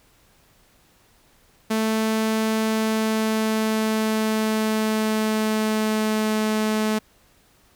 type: tone with pitch glide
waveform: sawtooth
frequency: 220 to 216 Hz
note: A3 to A3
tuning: 0 to -32 cents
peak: -16 dBFS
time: 1.7-6.99 s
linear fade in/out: 10 ms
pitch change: -32 cents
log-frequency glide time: 2.62-6.39 s
effects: pink hiss -58 dBFS RMS until 7.75 s